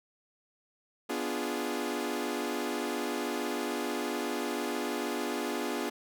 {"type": "chord", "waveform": "sawtooth", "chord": "B diminished seventh", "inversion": "none", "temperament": "equal", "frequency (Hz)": [246.9, 293.7, 349.2, 415.3], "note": ["B3", "D4", "F4", "Ab4"], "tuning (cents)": [0, 0, 0, 0], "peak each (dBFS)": -33, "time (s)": [1.09, 5.9], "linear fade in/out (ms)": 10, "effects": []}